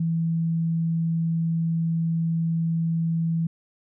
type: tone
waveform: sine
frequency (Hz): 164.8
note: E3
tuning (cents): 0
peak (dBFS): -21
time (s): 0-3.47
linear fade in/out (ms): 5
effects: none